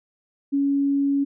sine tone, 279.6 Hz, C#4, 15 cents sharp, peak -18 dBFS, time 0.52-1.25 s, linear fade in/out 20 ms, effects none

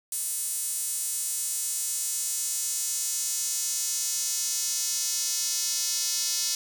square tone with high-pass filter sweep, 196 Hz, G3, in tune, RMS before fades -29 dBFS, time 0.12-6.55 s, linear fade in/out 2 ms, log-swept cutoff 9000 to 5400 Hz, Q 2.1, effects none

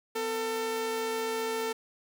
sawtooth tone pair together, 251.2 / 447.6 Hz, B3 / A4, +30 / +30 cents, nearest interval minor seventh, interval 1000 cents, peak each -37 / -26 dBFS, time 0.15-1.73 s, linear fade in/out 10 ms, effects none

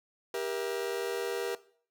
40% pulse chord, E diminished, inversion first, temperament just, 395.6 / 474.7 / 659.3 Hz, G4 / Bb4 / E5, +16 / +31 / 0 cents, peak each -35 / -34 / -40 dBFS, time 0.34-1.55 s, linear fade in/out 2 ms, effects noise-tail reverb RT60 0.5 s tail -18 dB re dry

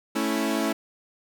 sawtooth chord, A major, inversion none, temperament equal, 220 / 277.2 / 329.6 Hz, A3 / C#4 / E4, 0 / 0 / 0 cents, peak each -24 dBFS, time 0.15-0.73 s, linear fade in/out 10 ms, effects none

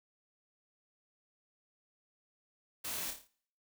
white noise with echo, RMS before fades -40 dBFS, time 2.84-3.11 s, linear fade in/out 10 ms, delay 28 ms, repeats 6, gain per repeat -5 dB, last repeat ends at 3.278 s, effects noise-tail reverb RT60 0.6 s tail -23 dB re dry

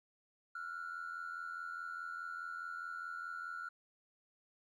triangle ring-modulated tone, 1401 Hz, F6, 5 cents sharp, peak -35 dBFS, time 0.55-3.69 s, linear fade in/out 5 ms, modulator 42.4 Hz, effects tanh soft clip ceiling -37 dBFS

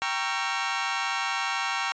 20% pulse chord, G diminished seventh, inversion none, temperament equal with one note detuned, 784 / 932.3 / 1108.7 / 1352.5 Hz, G5 / Bb5 / Db6 / Fb6, 0 / 0 / 0 / +44 cents, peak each -27 dBFS, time 0.02-1.92 s, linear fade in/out 0 ms, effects resampled to 16000 Hz

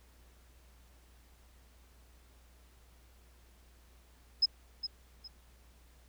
sine tone with echo, 5110 Hz, D#8, 45 cents sharp, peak -22 dBFS, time 4.42-4.46 s, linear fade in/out 10 ms, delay 410 ms, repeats 2, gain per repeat -11 dB, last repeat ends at 5.28 s, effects added 60 Hz sine -59 dBFS peak until 6.08 s + pink hiss -66 dBFS RMS until 6.08 s

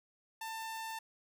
sawtooth tone, 893 Hz, A5, 25 cents sharp, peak -36 dBFS, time 0.41-0.99 s, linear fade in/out 5 ms, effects none

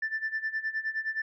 sine tone with tremolo, 1767 Hz, A6, 7 cents sharp, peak -25 dBFS, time 0.02-1.22 s, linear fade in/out 5 ms, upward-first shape sine, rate 9.6 Hz, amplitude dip 85%, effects tanh soft clip ceiling -24 dBFS

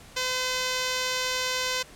5% pulse tone, 510 Hz, C5, 44 cents flat, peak -14 dBFS, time 0.16-1.83 s, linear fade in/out 10 ms, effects pink hiss -49 dBFS RMS until 1.95 s + low-pass 11000 Hz 12 dB/octave

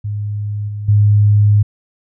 sine tone with level steps, 103.83 Hz, G#2, in tune, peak -18 / -21 / -7 dBFS, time 0.04-1.63 s, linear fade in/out 10 ms, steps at 0.68 / 0.88 s, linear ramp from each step 10 ms, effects none

